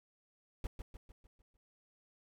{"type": "noise with echo", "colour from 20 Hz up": "brown", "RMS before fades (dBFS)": -37, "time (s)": [0.64, 0.67], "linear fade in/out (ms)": 2, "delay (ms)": 150, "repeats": 6, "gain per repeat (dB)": -6, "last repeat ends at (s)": 1.57, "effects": []}